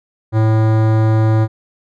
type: tone with hard clipping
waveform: sine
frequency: 110 Hz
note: A2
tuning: in tune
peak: -12 dBFS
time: 0.32-1.48 s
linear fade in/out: 50 ms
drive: 18 dB
effects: none